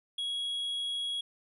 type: tone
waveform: triangle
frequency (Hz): 3322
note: G#7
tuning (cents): 0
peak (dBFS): -30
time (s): 0.18-1.21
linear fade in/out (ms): 5
effects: resampled to 32000 Hz